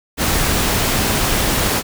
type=tone in noise; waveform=sine; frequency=223.8 Hz; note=A3; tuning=30 cents sharp; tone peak=-26 dBFS; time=0.84-1.21 s; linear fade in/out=50 ms; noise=pink; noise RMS=-17 dBFS; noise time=0.17-1.83 s; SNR=-12 dB; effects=none